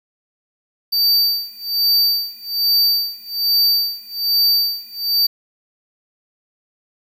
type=tone with tremolo; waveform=square; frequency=4630 Hz; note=D8; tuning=25 cents flat; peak=-12 dBFS; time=0.92-5.27 s; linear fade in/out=10 ms; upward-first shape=sine; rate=1.2 Hz; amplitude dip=95%; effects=8-bit